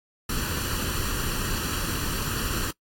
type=noise with comb filter; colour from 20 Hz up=pink; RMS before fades=-28 dBFS; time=0.29-2.71 s; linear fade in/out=5 ms; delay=0.69 ms; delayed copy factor=+0.7; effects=noise-tail reverb RT60 0.1 s tail -21 dB re dry + AAC 64 kbps